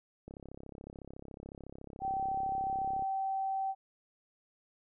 click train, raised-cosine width 2 ms, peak -33 dBFS, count 94, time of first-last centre 0.28-3.023 s, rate 33.9 Hz
sine tone, 773 Hz, G5, 24 cents flat, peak -31 dBFS, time 2-3.75 s, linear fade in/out 50 ms
effects none

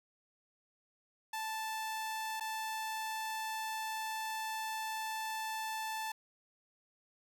sawtooth tone with dropouts, 879 Hz, A5, 2 cents flat, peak -33 dBFS, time 1.33-6.12 s, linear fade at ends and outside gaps 5 ms, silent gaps 2.399-2.407 s, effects 10-bit

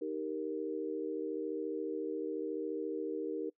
sine chord, Eb major, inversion none, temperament equal, 311.1 / 392 / 466.2 Hz, Eb4 / G4 / Bb4, 0 / 0 / 0 cents, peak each -39 / -40 / -38 dBFS, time 0.01-3.5 s, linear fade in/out 10 ms, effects noise-tail reverb RT60 0.1 s tail -23 dB re dry

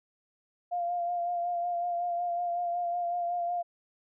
sine tone with vibrato, 698.5 Hz, F5, in tune, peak -28 dBFS, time 0.71-3.63 s, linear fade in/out 20 ms, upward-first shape sine, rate 5.4 Hz, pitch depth 26 cents each way, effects none

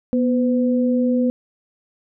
sine tone pair together, 244.4 / 506.9 Hz, B3 / B4, -18 / +45 cents, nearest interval octave + minor second, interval 1263 cents, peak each -16 / -22 dBFS, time 0.13-1.3 s, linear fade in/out 0 ms, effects none

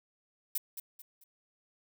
violet noise with echo, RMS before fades -32 dBFS, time 0.55-0.58 s, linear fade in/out 5 ms, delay 220 ms, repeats 3, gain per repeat -9 dB, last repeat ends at 1.24 s, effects none

